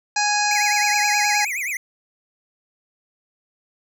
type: harmonic tone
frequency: 830.6 Hz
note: G#5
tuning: in tune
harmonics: 1 / 2 / 3 / 5 / 6 / 7 / 8 / 9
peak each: -21 / -24 / -26 / -28 / -29 / -29 / -30 / -31 dBFS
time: 0.16-1.45 s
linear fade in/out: 5 ms
type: tone with vibrato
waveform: square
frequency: 2213 Hz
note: C#7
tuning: 3 cents flat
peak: -24 dBFS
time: 0.51-1.77 s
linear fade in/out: 2 ms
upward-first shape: triangle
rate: 9.5 Hz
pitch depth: 270 cents each way
effects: none